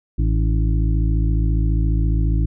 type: harmonic tone with a mistuned harmonic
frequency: 54.6 Hz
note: A1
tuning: 13 cents flat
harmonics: 1 / 2 / 3 / 5 / 6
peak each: -16 / -22 / -26 / -30 / -32 dBFS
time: 0.18-2.46 s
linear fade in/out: 10 ms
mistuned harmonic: 5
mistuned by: +49 cents
effects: none